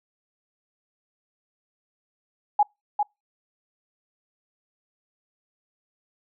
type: tone with echo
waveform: sine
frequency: 830 Hz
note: G#5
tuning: 1 cent flat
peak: -14 dBFS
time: 2.59-2.63 s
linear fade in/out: 5 ms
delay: 400 ms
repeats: 1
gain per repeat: -5 dB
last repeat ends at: 3.03 s
effects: noise-tail reverb RT60 0.2 s tail -26 dB re dry